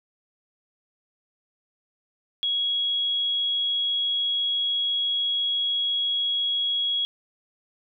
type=tone; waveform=sine; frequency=3322 Hz; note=G#7; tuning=in tune; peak=-22 dBFS; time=2.43-7.05 s; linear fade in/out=0 ms; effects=none